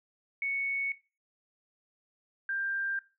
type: tone pair in turn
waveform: sine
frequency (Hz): 2217 / 1587.3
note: C#7 / G6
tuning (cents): 0 / +21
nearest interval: tritone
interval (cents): 579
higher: first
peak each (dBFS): -29 / -30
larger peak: first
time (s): 0.42-0.92 / 2.49-2.99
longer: neither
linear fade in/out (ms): 2
effects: noise-tail reverb RT60 0.3 s tail -18 dB re dry